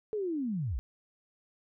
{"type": "linear sweep", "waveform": "sine", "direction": "down", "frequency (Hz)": [441.2, 45.59], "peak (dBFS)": -30, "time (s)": [0.13, 0.79], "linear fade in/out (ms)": 0, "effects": []}